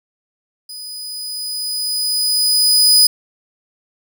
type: tone with level ramp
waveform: sawtooth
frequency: 4978 Hz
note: D#8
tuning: in tune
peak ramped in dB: -27 to -4 dBFS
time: 0.69-3.07 s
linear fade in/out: 5 ms
effects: none